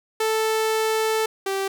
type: tone pair in turn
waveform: sawtooth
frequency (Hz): 440 / 389.2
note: A4 / G4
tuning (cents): 0 / -12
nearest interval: major second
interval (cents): 212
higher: first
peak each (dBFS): -16 / -19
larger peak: first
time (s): 0.2-1.26 / 1.46-1.68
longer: first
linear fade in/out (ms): 5
effects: none